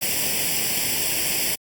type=noise with comb filter; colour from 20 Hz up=white; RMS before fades=-23 dBFS; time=0.01-1.56 s; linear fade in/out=20 ms; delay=0.38 ms; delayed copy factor=+0.8; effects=high-pass 80 Hz 12 dB/octave + Opus 48 kbps